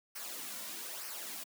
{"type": "noise with flanger", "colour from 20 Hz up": "white", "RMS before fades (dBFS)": -43, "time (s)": [0.15, 1.44], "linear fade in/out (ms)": 10, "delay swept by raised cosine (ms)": [0.27, 2.47], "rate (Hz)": 1.1, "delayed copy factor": -0.6, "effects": ["high-pass 200 Hz 12 dB/octave"]}